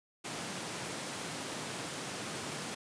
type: high-pass noise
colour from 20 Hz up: pink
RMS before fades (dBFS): -40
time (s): 0.24-2.75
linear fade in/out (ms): 10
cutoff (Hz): 130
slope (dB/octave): 24
effects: resampled to 22050 Hz